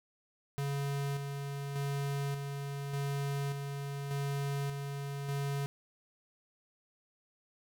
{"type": "tone with tremolo", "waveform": "square", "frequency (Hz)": 140.5, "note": "C#3", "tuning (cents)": 24, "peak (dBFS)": -33, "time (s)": [0.58, 5.66], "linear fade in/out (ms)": 0, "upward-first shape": "square", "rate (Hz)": 0.85, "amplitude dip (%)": 40, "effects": []}